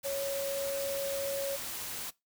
sine tone in noise, 554.4 Hz, C#5, in tune, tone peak -32 dBFS, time 0.04-1.57 s, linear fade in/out 20 ms, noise white, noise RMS -39 dBFS, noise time 0.03-2.11 s, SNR +4 dB, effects noise-tail reverb RT60 0.2 s tail -21 dB re dry

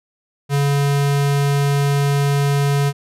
square tone, 141.6 Hz, C#3, 37 cents sharp, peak -15 dBFS, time 0.49-2.93 s, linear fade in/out 50 ms, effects resampled to 32000 Hz

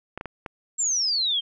clicks, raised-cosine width 0.5 ms, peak -18 dBFS, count 4, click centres 0.176 / 0.211 / 0.257 / 0.462 s
sine exponential sweep, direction down, 7610 to 3136 Hz, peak -21 dBFS, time 0.78-1.41 s, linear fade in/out 20 ms
effects none

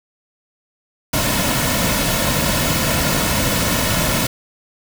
pink noise with comb filter, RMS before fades -18 dBFS, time 1.13-4.27 s, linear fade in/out 5 ms, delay 2.5 ms, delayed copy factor -0.55, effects none

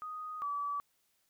sine tone pair in turn, 1244.5 / 1150 Hz, D#6 / D6, 0 / -37 cents, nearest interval minor second, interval 137 cents, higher first, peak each -39 / -33 dBFS, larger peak second, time 0.02-0.42 / 0.42-0.8 s, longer first, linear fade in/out 0 ms, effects white hiss -75 dBFS RMS until 1.29 s

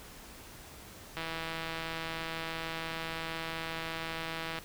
click train, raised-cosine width 0.3 ms, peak -21 dBFS, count 558, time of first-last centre 1.17-4.587 s, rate 163 Hz, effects pink hiss -50 dBFS RMS until 4.64 s

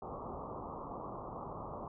white low-pass noise, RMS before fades -44 dBFS, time 0.02-1.88 s, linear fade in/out 2 ms, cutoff 1200 Hz, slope 96 dB/octave, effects none

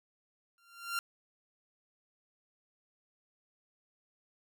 sawtooth tone with exponential growth, 1384 Hz, F6, 16 cents flat, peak -26 dBFS, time 0.58-0.99 s, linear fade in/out 1 ms, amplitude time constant 89 ms, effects none

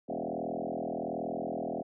sine tone with frequency modulation, 463.3 Hz, A#4, 11 cents flat, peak -32 dBFS, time 0.08-1.83 s, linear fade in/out 20 ms, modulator 41.3 Hz, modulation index 6.5, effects none

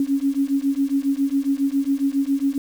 sine beating tone pair, 272.8 / 280.1 Hz, C#4 / C#4, -28 / +18 cents, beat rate 7.3 Hz, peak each -21 dBFS, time 0-2.58 s, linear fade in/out 2 ms, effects 7-bit

